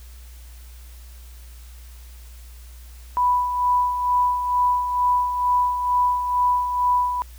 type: tone with tremolo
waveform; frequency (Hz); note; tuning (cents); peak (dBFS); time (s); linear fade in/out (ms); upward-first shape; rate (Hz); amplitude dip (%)
sine; 988; B5; 0; -15; 3.17-7.22; 0; sine; 2.2; 55
effects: added 60 Hz sine -39 dBFS peak until 7.38 s + white hiss -51 dBFS RMS until 7.38 s